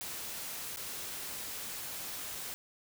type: noise with dropouts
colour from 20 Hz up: white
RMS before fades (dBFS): -41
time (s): 0.01-2.54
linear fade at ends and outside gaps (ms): 0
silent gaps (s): 0.761-0.772 / 2.351-2.354
effects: none